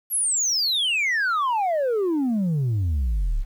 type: exponential sweep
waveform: sine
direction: down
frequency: 11840 to 31.08 Hz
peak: -17 dBFS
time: 0.1-3.45 s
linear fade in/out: 50 ms
effects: tanh soft clip ceiling -19 dBFS + 9-bit